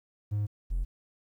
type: tone pair in turn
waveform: triangle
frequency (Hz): 103.83 / 42.98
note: G#2 / F1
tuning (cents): 0 / -27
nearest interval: octave + minor third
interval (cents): 1527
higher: first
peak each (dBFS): -24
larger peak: neither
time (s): 0.31-0.47 / 0.7-0.85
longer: first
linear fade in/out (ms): 20
effects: tanh soft clip ceiling -21 dBFS + 11-bit